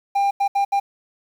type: tone bursts at uneven times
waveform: triangle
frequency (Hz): 798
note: G5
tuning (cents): +31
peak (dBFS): -14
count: 4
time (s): 0.15-0.31 / 0.4-0.48 / 0.55-0.65 / 0.72-0.8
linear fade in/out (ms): 10
effects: 8-bit